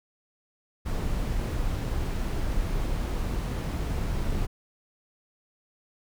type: noise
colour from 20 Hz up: brown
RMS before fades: -28 dBFS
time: 0.85-4.47 s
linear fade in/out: 20 ms
effects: none